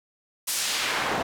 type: noise with band-pass filter sweep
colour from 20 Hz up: pink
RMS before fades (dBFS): -27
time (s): 0.47-1.23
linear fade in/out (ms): 10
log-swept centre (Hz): 10000 to 690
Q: 0.76
effects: none